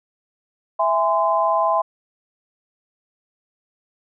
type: chord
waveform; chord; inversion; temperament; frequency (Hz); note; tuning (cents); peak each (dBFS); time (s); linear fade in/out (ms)
sine; E augmented; none; just; 659.3 / 824.1 / 1030.1; E5 / G#5 / B#5; 0 / -14 / -27; -20 / -22 / -19; 0.79-1.82; 10
effects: none